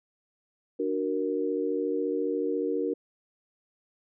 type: chord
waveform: sine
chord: D augmented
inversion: none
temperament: equal with one note detuned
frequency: 295.7 / 370 / 466.2 Hz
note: D4 / F#4 / A#4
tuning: +12 / 0 / 0 cents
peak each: -31 / -31 / -29 dBFS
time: 0.79-2.94 s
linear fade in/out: 10 ms
effects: none